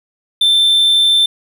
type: tone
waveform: triangle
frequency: 3554 Hz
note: A7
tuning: 17 cents sharp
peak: -7 dBFS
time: 0.41-1.26 s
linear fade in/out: 5 ms
effects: none